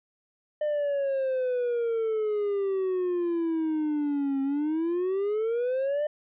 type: exponential two-way sweep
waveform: triangle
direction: down then up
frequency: 606 to 269.8 to 606 Hz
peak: -22 dBFS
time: 0.61-6.07 s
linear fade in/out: 5 ms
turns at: 4.42 s
effects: tanh soft clip ceiling -18 dBFS + resampled to 8000 Hz